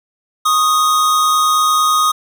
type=tone pair together; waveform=square; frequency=1094 / 1243 Hz; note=C#6 / D#6; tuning=-23 / -2 cents; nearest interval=major second; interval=221 cents; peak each=-22 / -12 dBFS; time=0.45-2.12 s; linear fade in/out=10 ms; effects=none